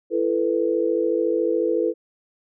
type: chord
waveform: sine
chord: E suspended fourth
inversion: none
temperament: equal with one note detuned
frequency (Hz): 335.4 / 440 / 493.9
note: E4 / A4 / B4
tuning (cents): +30 / 0 / 0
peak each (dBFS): -23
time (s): 0.1-1.94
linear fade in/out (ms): 50
effects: none